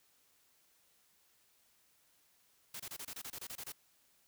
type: noise bursts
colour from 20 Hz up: white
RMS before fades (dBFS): -45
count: 12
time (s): 2.74-3.722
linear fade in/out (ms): 5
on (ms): 58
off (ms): 26
effects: white hiss -71 dBFS RMS until 4.27 s